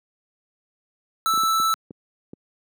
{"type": "tone", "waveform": "square", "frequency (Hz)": 1318.5, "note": "E6", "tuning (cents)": 0, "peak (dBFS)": -19, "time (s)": [1.26, 1.74], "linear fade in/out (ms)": 0}
{"type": "clicks", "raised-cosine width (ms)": 3, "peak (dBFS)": -22, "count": 6, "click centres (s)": [1.338, 1.376, 1.435, 1.6, 1.908, 2.334]}
{"effects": ["high-pass 200 Hz 12 dB/octave"]}